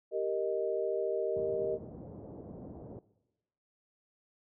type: chord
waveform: sine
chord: Eb major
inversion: first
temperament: equal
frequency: 392 / 466.2 / 622.3 Hz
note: G4 / Bb4 / Eb5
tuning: 0 / 0 / 0 cents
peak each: -34 dBFS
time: 0.11-1.79 s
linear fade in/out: 50 ms
type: low-pass noise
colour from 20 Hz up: pink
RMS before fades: -44 dBFS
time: 1.36-2.99 s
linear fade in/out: 2 ms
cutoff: 610 Hz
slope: 24 dB/octave
effects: noise-tail reverb RT60 1.0 s tail -19 dB re dry + high-pass 100 Hz 12 dB/octave